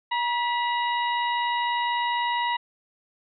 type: harmonic tone with a mistuned harmonic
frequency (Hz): 954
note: A#5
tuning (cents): +40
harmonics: 1 / 2 / 3 / 4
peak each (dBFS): -24 / -30 / -34 / -36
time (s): 0.11-2.57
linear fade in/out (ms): 10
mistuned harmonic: 2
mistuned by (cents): +53
effects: none